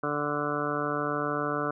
harmonic tone, 146.83 Hz, D3, in tune, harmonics 1 / 2 / 3 / 4 / 5 / 7 / 8 / 9 / 10, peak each -38 / -34 / -34 / -35 / -39 / -38 / -35 / -34 / -37 dBFS, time 0.03-1.71 s, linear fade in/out 5 ms, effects none

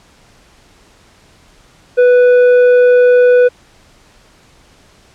sine tone with tanh clipping, 493.9 Hz, B4, in tune, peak -6 dBFS, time 1.97-3.49 s, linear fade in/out 20 ms, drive 7 dB, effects pink hiss -47 dBFS RMS until 5.14 s + low-pass 8000 Hz 12 dB/octave

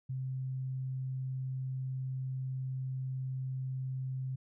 sine tone, 130.81 Hz, C3, in tune, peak -34 dBFS, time 0.09-4.36 s, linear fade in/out 10 ms, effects none

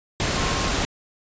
sine tone in noise, 1069 Hz, C6, 37 cents sharp, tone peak -32 dBFS, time 0.36-0.71 s, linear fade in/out 0 ms, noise pink, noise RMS -23 dBFS, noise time 0.2-0.85 s, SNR -12 dB, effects resampled to 16000 Hz

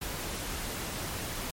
pink noise, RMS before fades -36 dBFS, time 0.01-1.51 s, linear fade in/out 10 ms, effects MP3 64 kbps

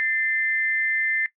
sine tone pair together, 1784.7 / 2078 Hz, A6 / C7, +24 / -12 cents, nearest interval minor third, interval 264 cents, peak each -24 dBFS, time 0-1.26 s, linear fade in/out 0 ms, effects noise-tail reverb RT60 0.1 s tail -17 dB re dry

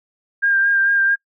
sine tone with vibrato, 1600 Hz, G6, 35 cents sharp, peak -13 dBFS, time 0.42-1.16 s, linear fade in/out 20 ms, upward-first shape sine, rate 4.5 Hz, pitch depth 22 cents each way, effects noise-tail reverb RT60 0.1 s tail -25 dB re dry

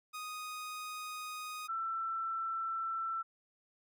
sawtooth / sine tone pair in turn, 1244.5 / 1336.6 Hz, D#6 / E6, 0 / +24 cents, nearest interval minor second, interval 124 cents, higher second, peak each -37 / -34 dBFS, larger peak second, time 0.13-1.68 / 1.68-3.23 s, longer neither, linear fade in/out 20 ms, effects none

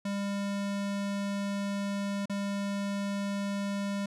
square tone with dropouts, 200 Hz, G3, 35 cents sharp, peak -31 dBFS, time 0.05-4.06 s, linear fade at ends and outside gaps 5 ms, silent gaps 2.257-2.296 s, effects low-pass 9000 Hz 12 dB/octave

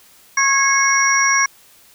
sine tone cluster, 1090 / 1652 / 2179 / 5690 Hz, C#6 / G#6 / C#7 / F8, -29 / -10 / -30 / +31 cents, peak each -18 dBFS, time 0.37-1.46 s, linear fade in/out 5 ms, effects white hiss -49 dBFS RMS until 1.94 s

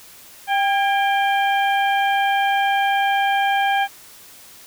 harmonic tone with a mistuned harmonic, 791 Hz, G5, 15 cents sharp, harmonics 1 / 2 / 3 / 4, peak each -17 / -23 / -27 / -29 dBFS, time 0.47-3.88 s, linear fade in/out 50 ms, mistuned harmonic 2, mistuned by +53 cents, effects white hiss -44 dBFS RMS until 4.66 s

